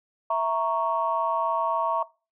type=chord; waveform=sine; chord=A# diminished; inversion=second; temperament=equal; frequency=659.3 / 932.3 / 1108.7 Hz; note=E5 / A#5 / C#6; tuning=0 / 0 / 0 cents; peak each=-26 dBFS; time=0.3-2.03 s; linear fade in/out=5 ms; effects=noise-tail reverb RT60 0.3 s tail -20 dB re dry + tanh soft clip ceiling -12 dBFS